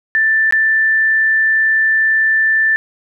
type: tone with dropouts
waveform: sine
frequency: 1769 Hz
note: A6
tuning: 9 cents sharp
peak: -10 dBFS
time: 0.15-2.76 s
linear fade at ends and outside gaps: 0 ms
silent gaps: 0.509-0.524 s
effects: none